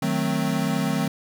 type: chord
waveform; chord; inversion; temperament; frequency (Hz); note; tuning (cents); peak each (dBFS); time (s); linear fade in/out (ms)
square; D# diminished seventh; none; equal; 155.56 / 185 / 220 / 261.6; D#3 / F#3 / A3 / C4; 0 / 0 / 0 / 0; -28; 0.02-1.08; 5
effects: none